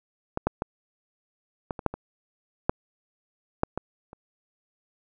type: clicks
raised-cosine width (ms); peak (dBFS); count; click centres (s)
1; -13 / -8 / -13 / -15 / -21 / -7 / -20 / -6 / -7 / -15 / -29; 11; 0.374 / 0.47 / 0.621 / 1.708 / 1.792 / 1.863 / 1.94 / 2.695 / 3.634 / 3.776 / 4.131
effects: none